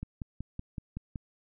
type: click train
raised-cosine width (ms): 5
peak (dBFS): -24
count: 7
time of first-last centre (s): 0.03-1.158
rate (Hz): 5.32
effects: none